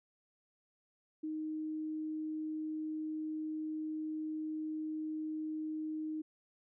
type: tone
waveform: sine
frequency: 311.1 Hz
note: D#4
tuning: in tune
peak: -36 dBFS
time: 1.23-6.22 s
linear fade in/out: 10 ms
effects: none